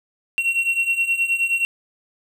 triangle beating tone pair, 2726 / 2735.5 Hz, F7 / F7, -43 / -37 cents, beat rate 9.5 Hz, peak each -22 / -18 dBFS, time 0.38-1.65 s, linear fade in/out 0 ms, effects 9-bit

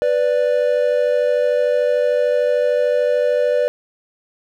triangle tone pair together, 493.8 / 587.2 Hz, B4 / D5, 0 / 0 cents, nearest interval minor third, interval 300 cents, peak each -15 dBFS, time 0.02-3.68 s, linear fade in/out 0 ms, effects none

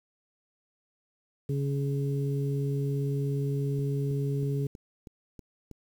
harmonic tone, 139.8 Hz, C#3, 15 cents sharp, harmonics 1 / 2 / 3, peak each -27 / -37 / -35 dBFS, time 1.49-4.67 s, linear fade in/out 5 ms
click train, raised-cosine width 3 ms, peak -31 dBFS, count 7, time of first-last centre 3.79-5.713 s, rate 3.12 Hz
effects 9-bit

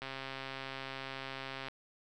click train, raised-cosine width 0.3 ms, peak -25 dBFS, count 224, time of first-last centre 0.02-1.684 s, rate 134 Hz, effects none

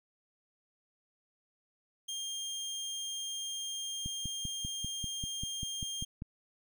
25% pulse tone, 3203 Hz, G7, 37 cents sharp, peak -33 dBFS, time 2.08-6.05 s, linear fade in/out 10 ms
click train, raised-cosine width 5 ms, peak -27 dBFS, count 12, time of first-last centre 4.06-6.221 s, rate 5.09 Hz
effects none

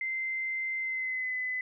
sine tone with pitch glide, 2078 to 2014 Hz, C7 to B6, -12 to +33 cents, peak -30 dBFS, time 0.01-1.61 s, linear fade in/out 2 ms, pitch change -55 cents, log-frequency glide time 0.79-1.36 s, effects none

